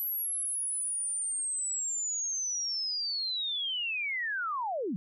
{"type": "linear sweep", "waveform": "sine", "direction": "down", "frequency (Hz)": [11840, 161.2], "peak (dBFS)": -30, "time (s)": [0, 4.96], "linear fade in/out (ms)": 0, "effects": []}